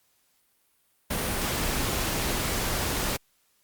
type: noise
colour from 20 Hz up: pink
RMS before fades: -28 dBFS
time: 1.1-3.17 s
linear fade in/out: 10 ms
effects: white hiss -68 dBFS RMS until 3.63 s + Opus 48 kbps